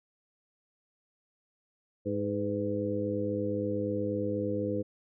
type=harmonic tone with a mistuned harmonic; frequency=103.83 Hz; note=G#2; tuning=in tune; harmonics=1 / 2 / 3 / 4 / 5; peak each=-37 / -36 / -34 / -37 / -33 dBFS; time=2.05-4.83 s; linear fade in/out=20 ms; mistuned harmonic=5; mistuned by=-52 cents; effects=none